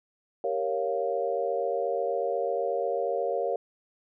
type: chord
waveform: sine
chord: G half-diminished seventh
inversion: none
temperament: equal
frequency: 392 / 466.2 / 554.4 / 698.5 Hz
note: G4 / Bb4 / Db5 / F5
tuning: 0 / 0 / 0 / 0 cents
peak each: -34 / -30 / -30 / -32 dBFS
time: 0.44-3.56 s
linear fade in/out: 2 ms
effects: none